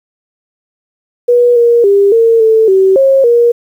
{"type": "tone with pitch steps", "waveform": "sine", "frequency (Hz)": [484.6, 471.9, 399.8, 457.2, 443, 382.4, 540, 473.7], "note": ["B4", "A#4", "G4", "A#4", "A4", "G4", "C#5", "A#4"], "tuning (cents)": [-33, 21, 34, -34, 12, -43, -45, 28], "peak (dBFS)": -4, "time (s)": [1.28, 3.52], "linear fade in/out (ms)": 10, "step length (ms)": 280, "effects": ["7-bit"]}